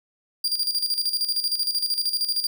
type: tone with tremolo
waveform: 40% pulse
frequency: 4779 Hz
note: D8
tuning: 29 cents sharp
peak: -19 dBFS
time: 0.44-2.47 s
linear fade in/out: 5 ms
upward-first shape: square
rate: 13 Hz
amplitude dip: 65%
effects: none